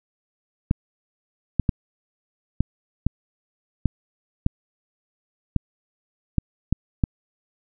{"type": "clicks", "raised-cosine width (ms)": 5, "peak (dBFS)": -6, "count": 11, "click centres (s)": [0.711, 1.597, 1.692, 2.606, 3.066, 3.857, 4.464, 5.563, 6.383, 6.726, 7.038], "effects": []}